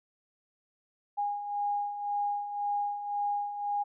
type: beating tone pair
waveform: sine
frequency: 817 / 818.9 Hz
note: G#5 / G#5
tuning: -29 / -25 cents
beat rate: 1.9 Hz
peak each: -37 / -30 dBFS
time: 1.17-3.84 s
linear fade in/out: 20 ms
effects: none